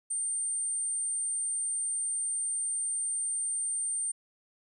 sine tone, 8870 Hz, C#9, in tune, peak -29 dBFS, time 0.1-4.12 s, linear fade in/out 10 ms, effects none

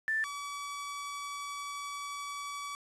sine / sawtooth tone pair in turn, 1768 / 1143.4 Hz, A6 / D6, +8 / -47 cents, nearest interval minor sixth, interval 755 cents, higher first, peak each -28 / -34 dBFS, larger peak first, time 0.08-0.24 / 0.24-2.75 s, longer second, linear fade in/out 0 ms, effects resampled to 24000 Hz + 9-bit

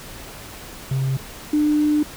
triangle tone pair in turn, 133.4 / 299.5 Hz, C3 / D4, +34 / +34 cents, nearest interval octave + major second, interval 1400 cents, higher second, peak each -16 / -11 dBFS, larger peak second, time 0.91-1.17 / 1.53-2.03 s, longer second, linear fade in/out 5 ms, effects tanh soft clip ceiling -13 dBFS + pink hiss -38 dBFS RMS until 2.16 s

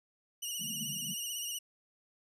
15% pulse tone with vibrato, 2900 Hz, F#7, 35 cents flat, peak -29 dBFS, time 0.42-1.59 s, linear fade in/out 10 ms, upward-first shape sine, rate 16 Hz, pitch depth 55 cents each way
pink band-pass noise, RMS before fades -46 dBFS, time 0.59-1.15 s, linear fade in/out 20 ms, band 140 to 240 Hz, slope 96 dB/octave
effects none

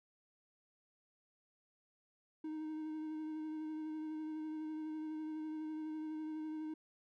triangle tone with vibrato, 311.1 Hz, D#4, in tune, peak -38 dBFS, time 2.44-6.74 s, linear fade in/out 5 ms, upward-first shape sine, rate 12 Hz, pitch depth 18 cents each way, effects none

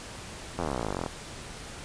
slowing click train, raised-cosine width 1 ms, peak -16 dBFS, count 29, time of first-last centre 0.59-1.062 s, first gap 11 ms, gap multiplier 1.03, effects pink hiss -42 dBFS RMS until 1.84 s + resampled to 22050 Hz

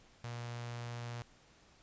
sawtooth tone with notch filter, 119 Hz, A#2, 36 cents sharp, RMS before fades -43 dBFS, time 0.24-1.22 s, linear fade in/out 0 ms, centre 290 Hz, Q 0.85, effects pink hiss -64 dBFS RMS until 1.82 s + resampled to 16000 Hz

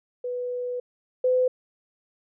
sine tone pair in turn, 493.7 / 507 Hz, B4 / B4, -1 / +45 cents, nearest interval unison, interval 46 cents, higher second, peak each -27 / -18 dBFS, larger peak second, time 0.24-0.8 / 1.24-1.48 s, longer first, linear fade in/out 5 ms, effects none

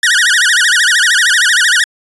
sawtooth tone with vibrato, 1661.2 Hz, G#6, in tune, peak -4 dBFS, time 0.03-1.84 s, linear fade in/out 2 ms, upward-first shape sine, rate 13 Hz, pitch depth 250 cents each way, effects resampled to 24000 Hz

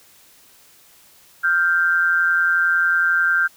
sine tone pair together, 1396.9 / 1568 Hz, F6 / G6, 0 / 0 cents, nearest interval major second, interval 200 cents, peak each -18 / -17 dBFS, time 1.43-3.48 s, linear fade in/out 20 ms, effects white hiss -51 dBFS RMS until 3.56 s

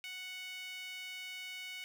sawtooth tone with high-pass filter, 740 Hz, F#5, in tune, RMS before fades -45 dBFS, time 0.04-1.84 s, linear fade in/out 0 ms, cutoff 2500 Hz, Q 7.4, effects none

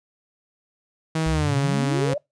sawtooth tone with pitch glide, 159.9 to 139.2 Hz, D#3 to C#3, +48 to +8 cents, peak -17 dBFS, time 1.15-2.14 s, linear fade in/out 5 ms, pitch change -240 cents, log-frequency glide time 1.31-1.56 s
sine exponential sweep, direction up, 55.1 to 613 Hz, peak -24 dBFS, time 1.26-2.18 s, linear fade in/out 5 ms
effects noise-tail reverb RT60 0.2 s tail -26 dB re dry + resampled to 22050 Hz

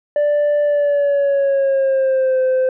sine tone with pitch glide, 587.3 to 517.2 Hz, D5 to C5, 0 to -20 cents, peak -10 dBFS, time 0.16-2.69 s, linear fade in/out 2 ms, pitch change -220 cents, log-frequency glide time 0.63-2.4 s, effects tanh soft clip ceiling -12 dBFS

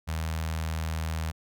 sawtooth tone with notch filter, 80.1 Hz, E2, 49 cents flat, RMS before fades -31 dBFS, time 0.07-1.32 s, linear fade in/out 20 ms, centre 340 Hz, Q 0.66, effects none

